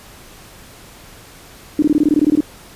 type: tone bursts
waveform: sine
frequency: 300 Hz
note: D4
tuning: 37 cents sharp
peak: -9 dBFS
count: 12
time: 1.79-2.406 s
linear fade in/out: 2 ms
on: 33 ms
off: 20 ms
effects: pink hiss -41 dBFS RMS until 2.75 s + resampled to 32000 Hz